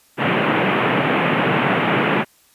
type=band-pass noise; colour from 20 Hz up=pink; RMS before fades=-18 dBFS; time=0.17-2.25 s; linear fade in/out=50 ms; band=130 to 2900 Hz; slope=48 dB/octave; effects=white hiss -55 dBFS RMS until 2.54 s + resampled to 32000 Hz